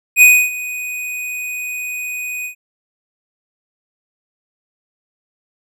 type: tone with ADSR envelope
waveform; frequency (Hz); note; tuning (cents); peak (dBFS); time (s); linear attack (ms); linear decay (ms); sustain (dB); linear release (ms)
square; 2489; D#7; 0; -4; 0.16-2.55; 58; 280; -19; 100
effects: none